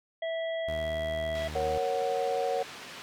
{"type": "harmonic tone", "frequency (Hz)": 656, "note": "E5", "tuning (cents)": -9, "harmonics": [1, 3, 5], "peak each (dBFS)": [-30, -40, -44], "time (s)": [0.22, 1.48], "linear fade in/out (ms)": 5}
{"type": "tone with pitch glide", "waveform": "sawtooth", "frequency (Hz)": [77.78, 76.36], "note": ["D#2", "D#2"], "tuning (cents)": [0, -32], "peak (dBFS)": -33, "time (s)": [0.68, 1.78], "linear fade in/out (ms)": 0, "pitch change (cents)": -32, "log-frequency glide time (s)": [1.32, 1.39]}
{"type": "band-pass noise", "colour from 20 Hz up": "white", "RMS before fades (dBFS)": -45, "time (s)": [1.35, 3.02], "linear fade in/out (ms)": 0, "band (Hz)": [120, 3600], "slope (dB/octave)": 12}
{"type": "chord", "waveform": "sine", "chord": "F# major", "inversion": "first", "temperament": "equal with one note detuned", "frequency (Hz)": [466.2, 551.5, 740], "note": ["A#4", "C#5", "F#5"], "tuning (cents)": [0, -9, 0], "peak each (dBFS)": -31, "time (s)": [1.55, 2.63], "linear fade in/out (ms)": 5}
{"effects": []}